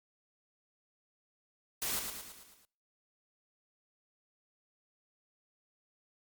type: noise with echo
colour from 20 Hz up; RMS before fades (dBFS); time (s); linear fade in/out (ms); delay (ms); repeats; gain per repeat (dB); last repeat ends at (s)
white; -35; 1.82-1.99; 0; 110; 6; -5; 2.65
effects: noise-tail reverb RT60 0.6 s tail -26 dB re dry + Opus 48 kbps